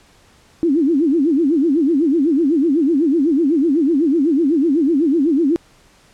sine tone with vibrato, 302.4 Hz, D#4, 49 cents flat, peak -12 dBFS, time 0.63-5.56 s, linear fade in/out 0 ms, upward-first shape sine, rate 8 Hz, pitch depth 240 cents each way, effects pink hiss -51 dBFS RMS until 6.13 s + low-pass 9000 Hz 12 dB/octave

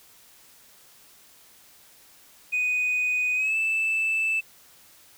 sine tone with pitch glide, 2489 to 2637 Hz, D#7 to E7, 0 to 0 cents, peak -20 dBFS, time 2.52-4.41 s, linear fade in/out 20 ms, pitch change +100 cents, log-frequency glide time 3.35-3.56 s, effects tanh soft clip ceiling -20 dBFS + white hiss -54 dBFS RMS until 5.17 s

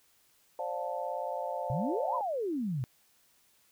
sine chord, D minor seventh, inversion third, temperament just, 528.6 / 587.3 / 704.8 / 881 Hz, C5 / D5 / F5 / A5, +18 / 0 / +16 / +2 cents, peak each -38 dBFS, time 0.59-2.21 s, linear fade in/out 2 ms
sine exponential two-way sweep, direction up then down, 117.5 to 1043 to 117.5 Hz, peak -30 dBFS, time 1.7-2.84 s, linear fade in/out 0 ms, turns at 2.15 s
effects white hiss -67 dBFS RMS until 3.71 s

